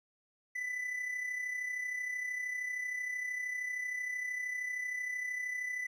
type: tone with amplitude modulation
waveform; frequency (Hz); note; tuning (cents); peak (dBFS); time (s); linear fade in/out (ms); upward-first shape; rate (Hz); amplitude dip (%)
triangle; 1994; B6; +16; -31; 0.55-5.87; 10; sine; 33; 50
effects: none